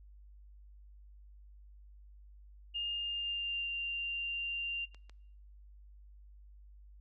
sine tone with pitch glide, 2823 to 2783 Hz, F7 to F7, +18 to -7 cents, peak -34 dBFS, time 2.74-4.86 s, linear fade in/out 20 ms, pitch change -25 cents, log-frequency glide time 2.91-3.69 s
clicks, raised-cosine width 0.2 ms, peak -38 dBFS, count 2, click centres 4.946 / 5.096 s
effects noise-tail reverb RT60 0.8 s tail -24 dB re dry + added 50 Hz sine -53 dBFS peak until 7 s

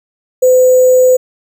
sine tone with sample-and-hold, 509 Hz, C5, 48 cents flat, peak -4 dBFS, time 0.42-1.17 s, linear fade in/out 10 ms, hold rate 7350 Hz, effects none

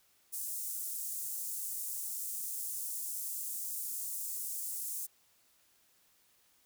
pink high-pass noise, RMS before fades -39 dBFS, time 0.32-5.07 s, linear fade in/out 20 ms, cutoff 7900 Hz, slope 24 dB/octave, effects white hiss -69 dBFS RMS until 6.65 s

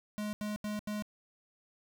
square tone bursts, 210 Hz, G#3, 19 cents sharp, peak -35 dBFS, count 4, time 0.18-1.023 s, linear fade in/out 0 ms, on 150 ms, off 81 ms, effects none

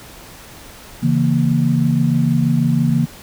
sine chord, A# diminished, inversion first, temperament equal, 138.59 / 164.81 / 233.1 Hz, C#3 / E3 / A#3, 0 / 0 / 0 cents, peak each -17 dBFS, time 1.02-3.06 s, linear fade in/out 20 ms, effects pink hiss -39 dBFS RMS until 3.22 s

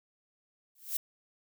violet noise with exponential growth, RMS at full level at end -28 dBFS, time 0.75-0.97 s, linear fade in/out 5 ms, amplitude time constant 47 ms, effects none

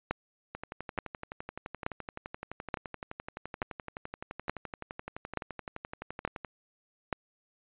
two click trains, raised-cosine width 0.5 ms, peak -23 / -14 dBFS, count 70 / 9, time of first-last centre 0.55-6.447 / 0.11-7.128 s, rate 11.7 / 1.14 Hz, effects resampled to 8000 Hz

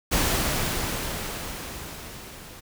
pink noise with level ramp, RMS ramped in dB -22 to -44 dBFS, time 0.11-2.61 s, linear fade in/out 20 ms, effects none

